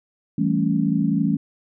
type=chord; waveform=sine; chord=A dominant seventh; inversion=second; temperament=equal; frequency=164.81 / 196 / 220 / 277.2 Hz; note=E3 / G3 / A3 / C#4; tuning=0 / 0 / 0 / 0 cents; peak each=-23 dBFS; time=0.38-1.37 s; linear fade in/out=5 ms; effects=none